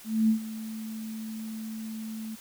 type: tone with ADSR envelope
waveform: sine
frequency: 220.5 Hz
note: A3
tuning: 4 cents sharp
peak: -18 dBFS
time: 0.04-2.36 s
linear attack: 250 ms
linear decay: 100 ms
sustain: -16 dB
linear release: 18 ms
effects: white hiss -49 dBFS RMS until 2.4 s